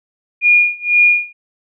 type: tone with tremolo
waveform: sine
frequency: 2431 Hz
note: D#7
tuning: 41 cents flat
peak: -6 dBFS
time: 0.41-1.33 s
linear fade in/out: 50 ms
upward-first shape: sine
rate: 2 Hz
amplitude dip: 95%
effects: none